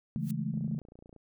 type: chord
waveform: sine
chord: A major seventh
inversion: first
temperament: equal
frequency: 138.59 / 164.81 / 207.7 / 220 Hz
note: C#3 / E3 / G#3 / A3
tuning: 0 / 0 / 0 / 0 cents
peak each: -36 / -35 / -38 / -36 dBFS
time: 0.16-0.79 s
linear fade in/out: 0 ms
type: noise with exponential growth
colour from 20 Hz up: blue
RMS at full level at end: -43 dBFS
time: 0.19-0.31 s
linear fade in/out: 2 ms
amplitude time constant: 26 ms
type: click train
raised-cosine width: 2 ms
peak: -39 dBFS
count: 19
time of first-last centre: 0.54-1.163 s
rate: 28.9 Hz
effects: none